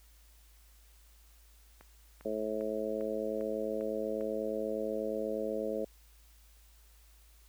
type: click train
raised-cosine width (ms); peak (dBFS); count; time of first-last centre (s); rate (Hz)
0.5; -37; 7; 1.81-4.21; 2.5
type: harmonic tone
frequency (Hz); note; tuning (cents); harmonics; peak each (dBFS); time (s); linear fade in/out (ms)
108.3; A2; -27; 2 / 3 / 4 / 5 / 6; -41 / -41 / -37 / -36 / -41; 2.25-5.85; 5
effects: added 54 Hz sine -58 dBFS peak until 7.48 s + white hiss -65 dBFS RMS until 7.48 s